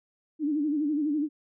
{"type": "tone with vibrato", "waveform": "sine", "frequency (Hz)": 297.9, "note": "D4", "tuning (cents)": 25, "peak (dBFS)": -24, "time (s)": [0.39, 1.29], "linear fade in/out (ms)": 50, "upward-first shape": "sine", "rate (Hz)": 12, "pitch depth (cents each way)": 95, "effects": []}